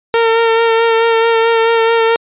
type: tone with vibrato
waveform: sawtooth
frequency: 456.4 Hz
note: A#4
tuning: 37 cents flat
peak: -5 dBFS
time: 0.14-2.16 s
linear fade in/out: 0 ms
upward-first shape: sine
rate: 4.6 Hz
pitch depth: 22 cents each way
effects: resampled to 8000 Hz